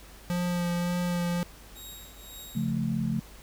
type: tone with vibrato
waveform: square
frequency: 175.4 Hz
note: F3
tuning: 8 cents sharp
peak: -27 dBFS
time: 0.3-1.43 s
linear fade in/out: 0 ms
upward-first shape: sine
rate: 1.8 Hz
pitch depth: 15 cents each way
type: tone with tremolo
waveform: 15% pulse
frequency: 3782 Hz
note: A#7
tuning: 24 cents sharp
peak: -34 dBFS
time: 1.75-2.72 s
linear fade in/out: 20 ms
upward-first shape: triangle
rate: 1.9 Hz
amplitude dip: 85%
type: chord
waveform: sine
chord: Db augmented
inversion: none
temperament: equal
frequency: 138.59 / 174.61 / 220 Hz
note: Db3 / F3 / A3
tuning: 0 / 0 / 0 cents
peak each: -31 / -31 / -29 dBFS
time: 2.55-3.2 s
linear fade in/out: 10 ms
effects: added 50 Hz sine -49 dBFS peak until 3.42 s + pink hiss -51 dBFS RMS until 3.42 s